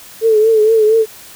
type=tone with vibrato; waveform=sine; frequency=438.4 Hz; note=A4; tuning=6 cents flat; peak=-7 dBFS; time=0.21-1.06 s; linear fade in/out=50 ms; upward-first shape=triangle; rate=4.3 Hz; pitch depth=69 cents each way; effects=white hiss -37 dBFS RMS until 1.35 s